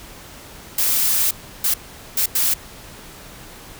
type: noise bursts at uneven times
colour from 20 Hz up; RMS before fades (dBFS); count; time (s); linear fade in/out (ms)
blue; -18; 4; 0.78-1.31 / 1.64-1.74 / 2.17-2.26 / 2.35-2.54; 5
effects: pink hiss -40 dBFS RMS until 3.79 s